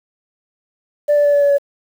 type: tone with pitch steps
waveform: sine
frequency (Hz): 587.3 / 582.9 / 578.5 / 574.2 / 569.9 / 565.7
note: D5 / D5 / D5 / D5 / C#5 / C#5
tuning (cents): 0 / -13 / -26 / -39 / +48 / +35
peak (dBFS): -8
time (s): 1.08-1.584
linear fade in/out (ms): 20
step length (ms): 84
effects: tanh soft clip ceiling -8 dBFS + 7-bit